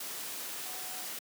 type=tone in noise; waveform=sine; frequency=740 Hz; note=F#5; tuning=in tune; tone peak=-50 dBFS; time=0.65-1.05 s; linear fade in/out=5 ms; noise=white; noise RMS=-40 dBFS; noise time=0-1.19 s; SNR=-13 dB; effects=high-pass 200 Hz 12 dB/octave